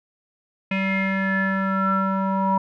square tone with low-pass filter sweep, 192.7 Hz, G3, 29 cents flat, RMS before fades -22 dBFS, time 0.71-2.58 s, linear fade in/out 5 ms, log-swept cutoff 2400 to 980 Hz, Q 9.5, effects none

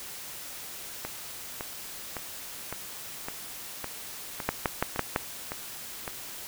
two click trains, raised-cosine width 0.5 ms, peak -18 / -9 dBFS, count 10 / 5, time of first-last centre 1.05-6.078 / 4.49-5.161 s, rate 1.79 / 5.96 Hz, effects white hiss -41 dBFS RMS until 6.47 s

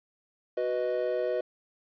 triangle chord, B major, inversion second, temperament equal, 370 / 493.9 / 622.3 Hz, F#4 / B4 / D#5, 0 / 0 / 0 cents, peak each -31 / -28 / -29 dBFS, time 0.57-1.41 s, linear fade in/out 5 ms, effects resampled to 11025 Hz + 10-bit

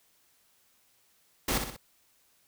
pink noise with echo, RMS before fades -28 dBFS, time 1.48-1.58 s, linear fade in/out 5 ms, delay 62 ms, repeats 3, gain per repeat -6 dB, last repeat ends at 1.766 s, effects white hiss -67 dBFS RMS until 2.47 s

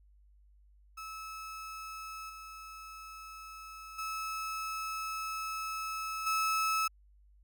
35% pulse tone with level steps, 1300 Hz, E6, 24 cents flat, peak -40 / -44 / -34 / -27 dBFS, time 0.97-6.88 s, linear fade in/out 10 ms, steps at 2.29 / 3.98 / 6.26 s, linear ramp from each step 10 ms, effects added 50 Hz sine -59 dBFS peak until 7.43 s

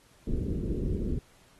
pink low-pass noise, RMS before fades -30 dBFS, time 0.27-1.19 s, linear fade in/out 5 ms, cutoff 440 Hz, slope 48 dB/octave, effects pink hiss -61 dBFS RMS until 1.59 s + AAC 32 kbps

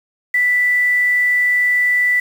sine tone with quantisation, 1975.5 Hz, B6, in tune, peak -12 dBFS, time 0.34-2.2 s, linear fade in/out 5 ms, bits 6, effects none

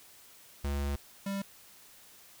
square tone pair in turn, 70.7 / 197.39 Hz, C#2 / G3, +35 / +12 cents, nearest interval octave + tritone, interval 1777 cents, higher second, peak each -31 / -33 dBFS, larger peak first, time 0.64-0.96 / 1.26-1.42 s, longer first, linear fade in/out 5 ms, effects white hiss -56 dBFS RMS until 2.4 s

